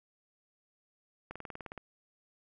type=slowing click train; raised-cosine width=0.5 ms; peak=-27 dBFS; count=10; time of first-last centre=1.31-1.777 s; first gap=46 ms; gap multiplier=1.03; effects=none